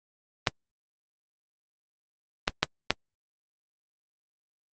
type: clicks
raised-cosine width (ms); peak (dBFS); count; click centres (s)
0.2; -3; 4; 0.472 / 2.479 / 2.63 / 2.906
effects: low-pass 6000 Hz 12 dB/octave + Opus 24 kbps